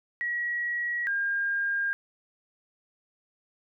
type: tone pair in turn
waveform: sine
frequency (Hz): 1915 / 1610.3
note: A#6 / G6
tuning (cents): +46 / +46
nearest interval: minor third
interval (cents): 300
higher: first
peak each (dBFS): -27 / -25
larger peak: second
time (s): 0.21-1.07 / 1.07-1.93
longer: neither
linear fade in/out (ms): 0
effects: none